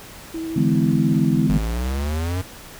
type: tone with vibrato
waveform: sine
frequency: 325.1 Hz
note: E4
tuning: 24 cents flat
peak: -25 dBFS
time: 0.34-1.47 s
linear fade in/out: 5 ms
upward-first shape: sine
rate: 12 Hz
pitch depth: 13 cents each way
type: chord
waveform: sine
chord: E dominant seventh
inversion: third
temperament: equal with one note detuned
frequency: 146.83 / 164.81 / 207.7 / 253.3 Hz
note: D3 / E3 / G#3 / B3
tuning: 0 / 0 / 0 / +44 cents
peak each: -21 dBFS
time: 0.56-1.58 s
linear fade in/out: 5 ms
type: exponential sweep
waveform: square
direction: up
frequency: 49.49 to 94 Hz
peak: -22 dBFS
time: 1.49-2.42 s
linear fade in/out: 10 ms
effects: pink hiss -40 dBFS RMS until 2.79 s